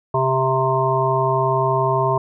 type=harmonic tone; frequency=131.7 Hz; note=C3; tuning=12 cents sharp; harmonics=1 / 3 / 5 / 7 / 8; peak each=-22 / -22 / -22 / -22 / -22 dBFS; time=0.14-2.18 s; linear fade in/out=5 ms; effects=none